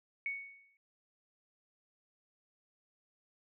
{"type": "tone with exponential decay", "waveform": "sine", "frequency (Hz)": 2223, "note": "C#7", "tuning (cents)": 4, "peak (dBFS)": -32, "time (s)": [0.26, 0.77], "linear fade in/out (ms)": 1, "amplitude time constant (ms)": 110, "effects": []}